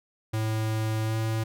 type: tone with pitch glide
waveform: square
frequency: 109.8 to 111.2 Hz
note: A2 to A2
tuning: -3 to +19 cents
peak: -26 dBFS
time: 0.33-1.44 s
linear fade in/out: 10 ms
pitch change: +22 cents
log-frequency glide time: 1.04-1.16 s
effects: none